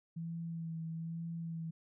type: tone with vibrato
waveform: sine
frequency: 164.81 Hz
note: E3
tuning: in tune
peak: -38 dBFS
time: 0.16-1.71 s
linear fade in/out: 10 ms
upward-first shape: sine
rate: 1.1 Hz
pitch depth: 24 cents each way
effects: none